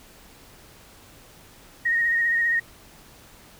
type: tone with vibrato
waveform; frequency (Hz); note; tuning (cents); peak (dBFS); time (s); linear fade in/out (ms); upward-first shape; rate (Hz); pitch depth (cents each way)
sine; 1864.7; A#6; 0; -19; 1.85-2.6; 10; sine; 15; 27
effects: pink hiss -50 dBFS RMS until 3.59 s